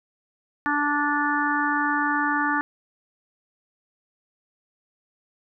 harmonic tone, 292.2 Hz, D4, 9 cents flat, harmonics 1 / 3 / 4 / 5 / 6, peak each -27 / -27 / -27 / -27 / -27 dBFS, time 0.66-2.61 s, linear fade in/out 0 ms, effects none

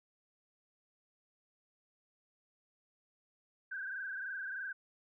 sine tone with frequency modulation, 1566 Hz, G6, 2 cents flat, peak -38 dBFS, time 3.71-4.73 s, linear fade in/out 10 ms, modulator 23.2 Hz, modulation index 3, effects none

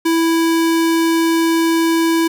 square tone, 329.6 Hz, E4, in tune, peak -13 dBFS, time 0.05-2.28 s, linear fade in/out 10 ms, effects 7-bit

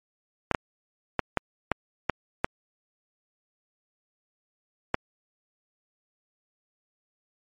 clicks, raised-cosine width 0.5 ms, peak -7 dBFS, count 8, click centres 0.513 / 0.548 / 1.193 / 1.373 / 1.717 / 2.097 / 2.445 / 4.944 s, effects MP3 48 kbps

